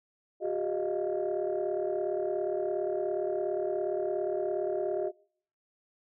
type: tone cluster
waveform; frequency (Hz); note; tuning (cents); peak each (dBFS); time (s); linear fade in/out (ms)
sine; 365 / 402.2 / 620 / 690; F#4 / G4 / D#5 / F5; -24 / +44 / -6 / -21; -32 / -33 / -32 / -39; 0.4-5.12; 50
effects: noise-tail reverb RT60 0.6 s tail -26 dB re dry + tanh soft clip ceiling -21 dBFS